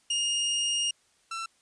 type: tone pair in turn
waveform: sawtooth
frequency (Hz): 2843 / 1341.7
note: F7 / E6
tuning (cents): +30 / +30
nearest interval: octave + minor second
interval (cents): 1300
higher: first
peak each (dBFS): -22 / -29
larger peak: first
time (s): 0.1-0.91 / 1.31-1.46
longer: first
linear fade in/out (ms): 5
effects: white hiss -66 dBFS RMS until 1.61 s + resampled to 22050 Hz